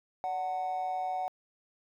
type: tone with amplitude modulation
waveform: triangle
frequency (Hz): 742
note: F#5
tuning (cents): +5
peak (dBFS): -24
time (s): 0.24-1.28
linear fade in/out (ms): 0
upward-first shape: sine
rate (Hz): 164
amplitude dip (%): 75
effects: tanh soft clip ceiling -25 dBFS

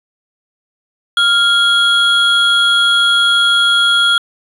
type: tone pair together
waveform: triangle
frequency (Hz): 1396.9 / 3322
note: F6 / G#7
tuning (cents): 0 / 0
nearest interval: octave + minor third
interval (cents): 1500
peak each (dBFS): -10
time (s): 1.17-4.18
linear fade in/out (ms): 2
effects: resampled to 32000 Hz

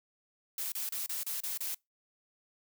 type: noise bursts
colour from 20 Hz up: blue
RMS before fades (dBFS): -36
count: 7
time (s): 0.58-1.746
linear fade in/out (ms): 2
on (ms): 140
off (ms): 31
effects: noise-tail reverb RT60 0.2 s tail -26 dB re dry

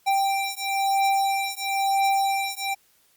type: beating tone pair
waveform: square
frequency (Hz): 784 / 785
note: G5 / G5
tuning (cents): 0 / +2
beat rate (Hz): 1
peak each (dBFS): -25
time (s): 0.06-2.75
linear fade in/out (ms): 20
effects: white hiss -62 dBFS RMS until 3.16 s + Opus 48 kbps

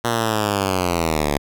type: linear sweep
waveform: 5% pulse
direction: down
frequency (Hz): 119.7 to 69.7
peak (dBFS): -7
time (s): 0.04-1.38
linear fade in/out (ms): 10
effects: none

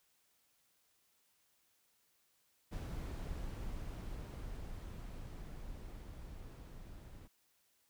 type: noise with level ramp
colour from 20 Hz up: brown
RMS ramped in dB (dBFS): -41 to -52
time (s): 2.71-7.28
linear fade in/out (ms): 20
effects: white hiss -75 dBFS RMS until 7.89 s

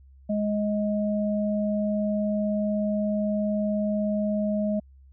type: tone pair together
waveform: sine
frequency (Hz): 208.4 / 627.7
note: G#3 / D#5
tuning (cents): +6 / +15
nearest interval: octave + perfect fifth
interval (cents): 1909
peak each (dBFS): -24 / -28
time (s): 0.29-4.8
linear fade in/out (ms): 10
effects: added 67 Hz sine -49 dBFS peak until 5.12 s

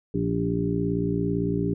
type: harmonic tone with a mistuned harmonic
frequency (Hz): 57.8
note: A#1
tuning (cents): -14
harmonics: 1 / 2 / 3 / 4 / 5 / 6 / 7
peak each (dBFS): -37 / -30 / -27 / -39 / -28 / -37 / -29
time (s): 0.14-1.74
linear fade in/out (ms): 5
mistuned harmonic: 7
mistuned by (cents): -21
effects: none

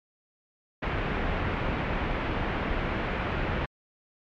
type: low-pass noise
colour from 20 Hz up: pink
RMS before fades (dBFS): -29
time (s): 0.82-3.66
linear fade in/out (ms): 10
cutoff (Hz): 2600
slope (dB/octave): 24
effects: MP3 96 kbps

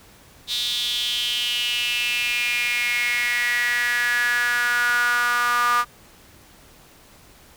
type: tone with high-pass filter sweep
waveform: sawtooth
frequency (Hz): 241.5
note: B3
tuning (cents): -39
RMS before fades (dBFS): -22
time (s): 0.47-5.85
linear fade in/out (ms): 50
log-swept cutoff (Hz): 3700 to 1200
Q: 7.2
effects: pink hiss -50 dBFS RMS until 7.56 s

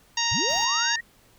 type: harmonic tone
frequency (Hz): 932.3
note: A#5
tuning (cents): 0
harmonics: 1 / 2 / 3 / 4 / 5 / 6 / 7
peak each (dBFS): -30 / -30 / -30 / -30 / -30 / -30 / -30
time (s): 0.17-0.96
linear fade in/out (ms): 5
type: linear sweep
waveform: sine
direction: up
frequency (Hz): 61.74 to 1922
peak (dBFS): -28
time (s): 0.31-1.01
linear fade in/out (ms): 10
type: noise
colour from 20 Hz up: pink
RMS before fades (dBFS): -43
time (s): 0.48-0.66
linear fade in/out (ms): 20
effects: pink hiss -58 dBFS RMS until 1.38 s

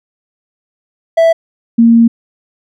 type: tone pair in turn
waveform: triangle / sine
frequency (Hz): 659.3 / 231.2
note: E5 / A#3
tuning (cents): 0 / -14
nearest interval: octave + tritone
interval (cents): 1814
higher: first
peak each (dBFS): -3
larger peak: neither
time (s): 1.17-1.33 / 1.78-2.08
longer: second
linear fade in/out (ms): 10
effects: none

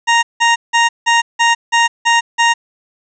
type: tone bursts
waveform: 20% pulse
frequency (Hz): 932.3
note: A#5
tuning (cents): 0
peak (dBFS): -4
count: 8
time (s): 0.07-2.54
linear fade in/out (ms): 20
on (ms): 160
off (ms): 170
effects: resampled to 16000 Hz + 7-bit

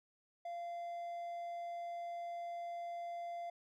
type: tone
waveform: triangle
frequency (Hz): 690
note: F5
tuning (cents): -21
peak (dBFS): -39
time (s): 0.45-3.5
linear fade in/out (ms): 5
effects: none

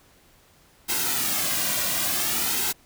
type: noise with flanger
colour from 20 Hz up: white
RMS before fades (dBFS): -25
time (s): 0.88-2.73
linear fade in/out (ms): 20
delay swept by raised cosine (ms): 1.7 to 2.34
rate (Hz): 0.55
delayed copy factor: -0.65
effects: pink hiss -57 dBFS RMS until 2.85 s

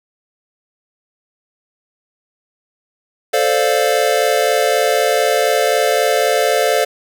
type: chord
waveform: square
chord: D minor seventh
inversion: second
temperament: equal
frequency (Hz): 440 / 523.3 / 587.3 / 698.5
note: A4 / C5 / D5 / F5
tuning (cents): 0 / 0 / 0 / 0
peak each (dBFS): -19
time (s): 3.33-6.85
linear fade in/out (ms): 10
effects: none

